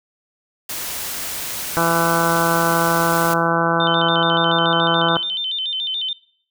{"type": "noise", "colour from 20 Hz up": "white", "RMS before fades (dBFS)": -27, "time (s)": [0.69, 3.34], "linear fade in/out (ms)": 5}
{"type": "harmonic tone", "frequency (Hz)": 167.2, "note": "E3", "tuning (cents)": 25, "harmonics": [1, 2, 3, 4, 5, 6, 7, 8, 9], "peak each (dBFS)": [-24, -24, -24, -24, -24, -24, -24, -24, -24], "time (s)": [1.77, 5.17], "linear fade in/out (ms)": 0}
{"type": "tone with vibrato", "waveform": "sine", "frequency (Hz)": 3322, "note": "G#7", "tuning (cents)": 0, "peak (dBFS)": -21, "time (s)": [3.8, 6.13], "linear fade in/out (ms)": 2, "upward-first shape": "square", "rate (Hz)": 7, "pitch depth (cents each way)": 140}
{"effects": ["noise-tail reverb RT60 0.6 s tail -21 dB re dry"]}